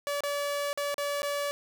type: tone with dropouts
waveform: sawtooth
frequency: 574 Hz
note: D5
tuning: 40 cents flat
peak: -25 dBFS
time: 0.07-1.51 s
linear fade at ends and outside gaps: 0 ms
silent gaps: 0.206-0.236 / 0.73-0.775 / 0.943-0.981 / 1.22-1.231 s
effects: none